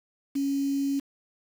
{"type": "tone with quantisation", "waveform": "sine", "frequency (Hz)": 277.2, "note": "C#4", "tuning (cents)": 0, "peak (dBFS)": -24, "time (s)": [0.35, 1], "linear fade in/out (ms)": 10, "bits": 7, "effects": []}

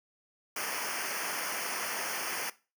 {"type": "noise with comb filter", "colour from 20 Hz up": "pink", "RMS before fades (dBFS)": -35, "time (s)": [0.56, 2.5], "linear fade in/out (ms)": 5, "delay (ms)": 0.26, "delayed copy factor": -0.95, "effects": ["noise-tail reverb RT60 0.3 s tail -18 dB re dry", "high-pass 200 Hz 12 dB/octave"]}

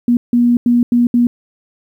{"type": "tone bursts at uneven times", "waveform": "sine", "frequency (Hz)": 240.4, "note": "B3", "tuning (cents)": -46, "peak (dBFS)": -8, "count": 5, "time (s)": [[0.08, 0.17], [0.33, 0.57], [0.66, 0.83], [0.92, 1.07], [1.14, 1.27]], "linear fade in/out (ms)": 2, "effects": ["8-bit"]}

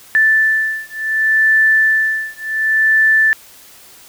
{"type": "beating tone pair", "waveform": "sine", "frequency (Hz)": [1760, 1760.68], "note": ["A6", "A6"], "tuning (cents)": [0, 1], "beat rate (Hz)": 0.68, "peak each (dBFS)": -14, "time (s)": [0.15, 3.33], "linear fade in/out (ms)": 0, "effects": ["white hiss -42 dBFS RMS until 4.08 s"]}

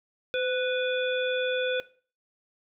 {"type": "harmonic tone with a mistuned harmonic", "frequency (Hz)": 493.9, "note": "B4", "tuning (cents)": 0, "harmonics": [1, 3, 5, 7], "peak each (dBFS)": [-27, -32, -34, -35], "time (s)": [0.34, 1.8], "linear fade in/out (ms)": 0, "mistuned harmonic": 1, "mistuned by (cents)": 52, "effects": ["noise-tail reverb RT60 0.4 s tail -18 dB re dry"]}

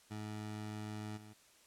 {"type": "tone with level steps", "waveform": "20% pulse", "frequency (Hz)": 106.5, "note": "G#2", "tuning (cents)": 44, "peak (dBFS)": [-37, -48], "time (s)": [0.1, 1.34], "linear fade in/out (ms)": 20, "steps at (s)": 1.16, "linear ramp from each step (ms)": 20, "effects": ["white hiss -65 dBFS RMS until 1.66 s", "low-pass 10000 Hz 12 dB/octave"]}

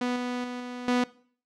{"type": "tone with level steps", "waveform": "sawtooth", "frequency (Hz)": 246.9, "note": "B3", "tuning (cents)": 0, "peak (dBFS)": [-22, -25, -29, -31, -18], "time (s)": [0.01, 1.04], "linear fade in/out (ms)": 5, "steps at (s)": [0.16, 0.44, 0.6, 0.88], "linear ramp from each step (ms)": 2, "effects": ["noise-tail reverb RT60 0.5 s tail -20 dB re dry", "low-pass 5000 Hz 12 dB/octave"]}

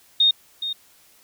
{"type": "tone with echo", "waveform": "sine", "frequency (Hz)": 3696, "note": "A#7", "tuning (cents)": -16, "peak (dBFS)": -13, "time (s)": [0.2, 0.31], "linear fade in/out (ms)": 5, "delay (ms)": 420, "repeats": 1, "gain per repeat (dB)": -11, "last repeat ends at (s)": 0.73, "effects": ["white hiss -55 dBFS RMS until 1.23 s"]}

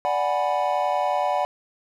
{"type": "chord", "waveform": "triangle", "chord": "G# half-diminished seventh", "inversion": "second", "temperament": "equal", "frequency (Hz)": [587.3, 740, 830.6, 987.8], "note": ["D5", "F#5", "G#5", "B5"], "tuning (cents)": [0, 0, 0, 0], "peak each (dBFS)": [-24, -22, -26, -26], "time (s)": [0.05, 1.45], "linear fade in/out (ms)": 0, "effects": []}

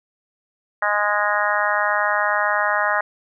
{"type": "harmonic tone", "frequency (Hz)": 207.3, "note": "G#3", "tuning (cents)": -3, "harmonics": [3, 4, 5, 6, 7, 8, 9], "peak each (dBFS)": [-25, -25, -25, -25, -25, -25, -25], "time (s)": [0.82, 3.01], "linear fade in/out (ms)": 5, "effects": []}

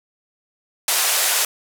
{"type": "band-pass noise", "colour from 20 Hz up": "white", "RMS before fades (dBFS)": -19, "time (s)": [0.88, 1.45], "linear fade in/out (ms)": 2, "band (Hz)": [500, 13000], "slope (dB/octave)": 24, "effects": []}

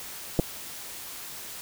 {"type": "clicks", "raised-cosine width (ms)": 2, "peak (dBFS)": -9, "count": 2, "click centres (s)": [0.391, 0.397], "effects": ["white hiss -40 dBFS RMS until 1.61 s"]}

